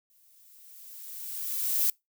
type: noise with exponential growth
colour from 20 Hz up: violet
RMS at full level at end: -24 dBFS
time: 0.1-1.9 s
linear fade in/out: 1 ms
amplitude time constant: 390 ms
effects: noise-tail reverb RT60 0.2 s tail -26 dB re dry